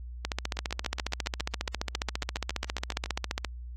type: two click trains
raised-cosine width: 0.2 ms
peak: -12 / -18 dBFS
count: 48 / 19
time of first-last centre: 0.25-3.447 / 0.57-3.06 s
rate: 14.7 / 7.23 Hz
effects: added 60 Hz sine -38 dBFS peak until 3.76 s + AAC 48 kbps